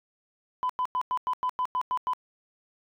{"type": "tone bursts", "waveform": "sine", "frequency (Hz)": 1005, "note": "B5", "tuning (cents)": 30, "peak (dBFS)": -23, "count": 10, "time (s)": [0.63, 2.134], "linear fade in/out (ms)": 0, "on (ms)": 64, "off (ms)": 96, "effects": ["tanh soft clip ceiling -21 dBFS"]}